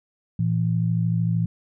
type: tone pair together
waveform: sine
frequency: 114.4 / 167.6 Hz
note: A#2 / E3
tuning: -32 / +29 cents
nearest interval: perfect fifth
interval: 661 cents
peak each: -22 dBFS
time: 0.39-1.46 s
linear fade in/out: 5 ms
effects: none